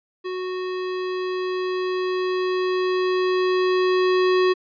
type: tone with level ramp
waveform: square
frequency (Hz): 368.6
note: F#4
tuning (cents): -7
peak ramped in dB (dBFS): -27 to -16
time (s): 0.24-4.54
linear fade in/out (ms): 20
effects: resampled to 11025 Hz